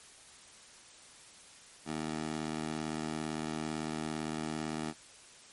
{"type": "tone with high-pass filter", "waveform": "15% pulse", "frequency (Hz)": 77.78, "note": "D#2", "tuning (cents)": 0, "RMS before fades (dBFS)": -37, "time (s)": [1.85, 4.94], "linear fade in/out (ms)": 50, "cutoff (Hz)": 240, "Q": 1, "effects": ["white hiss -55 dBFS RMS until 5.52 s", "MP3 48 kbps"]}